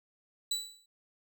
30% pulse tone with exponential decay, 3951 Hz, B7, in tune, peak -25 dBFS, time 0.51-0.86 s, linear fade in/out 5 ms, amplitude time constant 74 ms, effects none

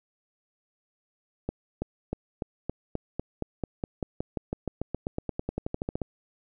accelerating click train, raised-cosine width 2 ms, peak -16 dBFS, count 29, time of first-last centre 1.49-6.017 s, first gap 330 ms, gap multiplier 0.94, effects none

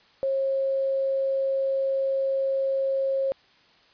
sine tone with quantisation, 540 Hz, C#5, 45 cents flat, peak -22 dBFS, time 0.23-3.32 s, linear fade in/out 0 ms, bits 8, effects white hiss -58 dBFS RMS until 3.93 s + resampled to 11025 Hz

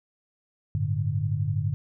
sine chord, G suspended second, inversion none, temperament equal, 98 / 110 / 146.83 Hz, G2 / A2 / D3, 0 / 0 / 0 cents, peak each -28 dBFS, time 0.75-1.74 s, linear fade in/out 0 ms, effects none

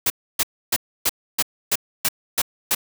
white noise bursts, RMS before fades -19 dBFS, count 9, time 0.06-2.749 s, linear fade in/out 5 ms, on 41 ms, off 290 ms, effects none

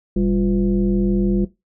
sine tone with frequency modulation, 196.2 Hz, G3, 2 cents sharp, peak -15 dBFS, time 0.16-1.45 s, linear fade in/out 5 ms, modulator 153 Hz, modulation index 1.1, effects noise-tail reverb RT60 0.2 s tail -17 dB re dry

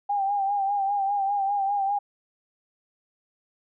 sine tone with vibrato, 798 Hz, G5, 31 cents sharp, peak -22 dBFS, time 0.09-1.99 s, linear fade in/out 10 ms, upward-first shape sine, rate 5 Hz, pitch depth 50 cents each way, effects none

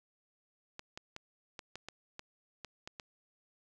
clicks, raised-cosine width 0.2 ms, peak -26 dBFS, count 10, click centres 0.794 / 0.975 / 1.164 / 1.592 / 1.756 / 1.886 / 2.194 / 2.647 / 2.875 / 2.998 s, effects none

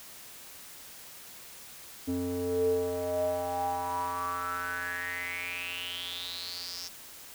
square tone with band-pass filter sweep, 88.5 Hz, F2, 23 cents sharp, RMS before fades -33 dBFS, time 2.07-6.89 s, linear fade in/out 20 ms, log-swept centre 310 to 5500 Hz, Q 8.4, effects white hiss -48 dBFS RMS until 7.34 s

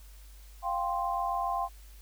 sine chord, F suspended second, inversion none, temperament just, 698.5 / 785.8 / 1047.7 Hz, F5 / G5 / C6, 0 / +4 / +2 cents, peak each -33 / -33 / -32 dBFS, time 0.62-1.69 s, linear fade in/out 50 ms, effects added 50 Hz sine -48 dBFS peak until 2.01 s + white hiss -59 dBFS RMS until 2.01 s

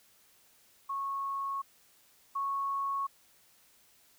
sine tone pair in turn, 1100 / 1104.2 Hz, C#6 / C#6, -14 / -7 cents, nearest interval unison, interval 7 cents, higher second, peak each -32 / -30 dBFS, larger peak second, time 0.89-1.62 / 2.35-3.07 s, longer first, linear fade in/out 10 ms, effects white hiss -64 dBFS RMS until 4.18 s

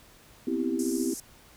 sine chord, C major seventh, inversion third, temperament equal, 246.9 / 261.6 / 329.6 / 392 Hz, B3 / C4 / E4 / G4, 0 / 0 / 0 / 0 cents, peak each -33 / -30 / -30 / -33 dBFS, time 0.47-1.14 s, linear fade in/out 5 ms
pink band-pass noise, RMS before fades -40 dBFS, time 0.79-1.2 s, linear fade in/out 2 ms, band 5400 to 12000 Hz, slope 48 dB/octave
effects pink hiss -55 dBFS RMS until 1.56 s

